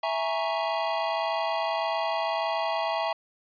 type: chord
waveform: square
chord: A# half-diminished seventh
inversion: second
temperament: equal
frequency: 659.3 / 830.6 / 932.3 / 1108.7 Hz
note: E5 / G#5 / A#5 / C#6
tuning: 0 / 0 / 0 / 0 cents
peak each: -30 / -32 / -33 / -35 dBFS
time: 0.03-3.13 s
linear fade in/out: 5 ms
effects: resampled to 11025 Hz